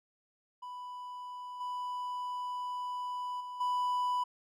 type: tone with level steps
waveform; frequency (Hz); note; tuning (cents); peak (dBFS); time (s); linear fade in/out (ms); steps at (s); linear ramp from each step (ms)
triangle; 991; B5; +6; -39 / -33 / -38 / -27; 0.62-4.24; 10; 1.6 / 3.4 / 3.6; 10
effects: none